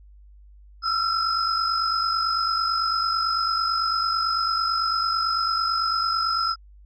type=tone cluster; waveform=sine; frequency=1314 / 1363 / 5090 Hz; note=E6 / F6 / D#8; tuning=-6 / -43 / +39 cents; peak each=-25 dBFS; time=0.82-6.56 s; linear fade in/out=50 ms; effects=tanh soft clip ceiling -11 dBFS + added 50 Hz sine -46 dBFS peak until 6.85 s